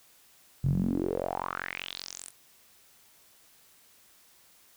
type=tone with band-pass filter sweep; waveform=sawtooth; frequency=45.07 Hz; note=F#1; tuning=45 cents flat; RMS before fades=-32 dBFS; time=0.63-2.31 s; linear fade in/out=20 ms; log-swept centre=120 to 10000 Hz; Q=5.4; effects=white hiss -60 dBFS RMS until 4.76 s